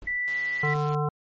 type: noise with exponential decay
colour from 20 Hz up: brown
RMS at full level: -38 dBFS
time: 0.02-0.3 s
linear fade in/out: 2 ms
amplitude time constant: 59 ms
type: tone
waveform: sine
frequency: 1972 Hz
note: B6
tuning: 3 cents flat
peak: -25 dBFS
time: 0.07-0.74 s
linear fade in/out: 5 ms
type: click train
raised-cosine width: 0.2 ms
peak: -27 dBFS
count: 95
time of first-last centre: 0.28-0.947 s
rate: 141 Hz
type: harmonic tone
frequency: 148.8 Hz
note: D3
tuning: 23 cents sharp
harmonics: 1 / 3 / 5 / 7 / 9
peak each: -25 / -30 / -32 / -33 / -35 dBFS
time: 0.63-1.09 s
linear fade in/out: 5 ms
effects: MP3 32 kbps